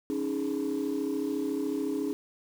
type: chord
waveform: sine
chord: C# suspended second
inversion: none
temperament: equal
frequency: 277.2 / 311.1 / 415.3 Hz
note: C#4 / D#4 / G#4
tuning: 0 / 0 / 0 cents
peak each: -30 / -31 / -32 dBFS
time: 0.1-2.13 s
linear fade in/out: 0 ms
effects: tanh soft clip ceiling -23 dBFS + 8-bit